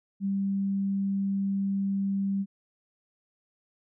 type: tone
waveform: sine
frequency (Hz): 196.5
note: G3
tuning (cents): +4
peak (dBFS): -25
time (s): 0.2-2.46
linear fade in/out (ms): 50
effects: none